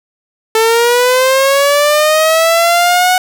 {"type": "linear sweep", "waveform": "sawtooth", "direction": "up", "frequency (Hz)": [440.6, 740], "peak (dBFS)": -4, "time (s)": [0.55, 3.18], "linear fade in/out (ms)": 2, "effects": []}